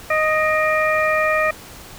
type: harmonic tone with a mistuned harmonic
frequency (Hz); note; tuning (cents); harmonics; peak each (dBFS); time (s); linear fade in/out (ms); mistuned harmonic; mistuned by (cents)
622.3; D#5; 0; 1 / 2 / 3 / 4; -19 / -21 / -21 / -24; 0.1-1.51; 5; 4; -65
effects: pink hiss -39 dBFS RMS until 1.98 s